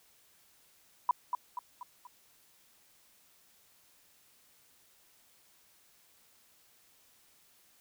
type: tone with echo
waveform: sine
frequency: 987.8 Hz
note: B5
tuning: in tune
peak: -22 dBFS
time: 1.09-1.11 s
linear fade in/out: 2 ms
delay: 240 ms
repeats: 4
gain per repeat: -6 dB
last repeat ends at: 2.07 s
effects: white hiss -65 dBFS RMS until 7.8 s